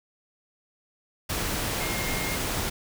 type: tone in noise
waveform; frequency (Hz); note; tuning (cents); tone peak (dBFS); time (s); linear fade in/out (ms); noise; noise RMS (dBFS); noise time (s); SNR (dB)
sine; 2132; C7; +32; -34; 1.8-2.36; 10; pink; -29; 1.29-2.7; -8
effects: none